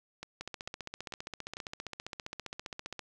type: two click trains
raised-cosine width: 0.2 ms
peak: -22 / -24 dBFS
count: 40 / 4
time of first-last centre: 0.41-2.993 / 0.23-1.569 s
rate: 15.1 / 2.24 Hz
effects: none